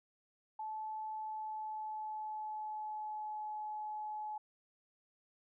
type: tone with pitch glide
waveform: sine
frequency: 867 to 852.1 Hz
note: A5 to G#5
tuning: -26 to +44 cents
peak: -39 dBFS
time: 0.59-4.38 s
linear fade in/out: 5 ms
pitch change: -30 cents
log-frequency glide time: 1.11-3.51 s
effects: none